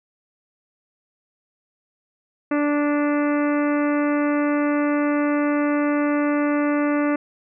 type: harmonic tone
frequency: 292.6 Hz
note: D4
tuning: 6 cents flat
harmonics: 1 / 2 / 3 / 4 / 5 / 6 / 7 / 8 / 9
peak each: -19 / -25 / -34 / -30 / -33 / -36 / -35 / -42 / -41 dBFS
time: 2.51-7.16 s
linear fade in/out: 5 ms
effects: none